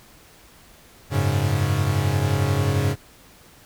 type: chord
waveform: 45% pulse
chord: F# suspended second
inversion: none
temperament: equal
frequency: 92.5 / 103.83 / 138.59 Hz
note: F#2 / G#2 / C#3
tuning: 0 / 0 / 0 cents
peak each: -24 / -23 / -23 dBFS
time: 1.1-2.96 s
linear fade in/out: 50 ms
effects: pink hiss -50 dBFS RMS until 3.65 s